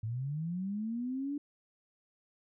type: linear sweep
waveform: sine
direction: up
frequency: 105.8 to 293.2 Hz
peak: -33 dBFS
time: 0.03-1.38 s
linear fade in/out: 5 ms
effects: none